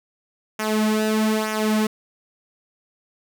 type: tone with flanger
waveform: sawtooth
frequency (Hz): 216.3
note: A3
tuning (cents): -29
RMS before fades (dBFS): -21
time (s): 0.59-1.87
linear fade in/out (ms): 5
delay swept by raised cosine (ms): 0.23 to 3.73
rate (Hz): 1.1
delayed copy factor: -0.7
effects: none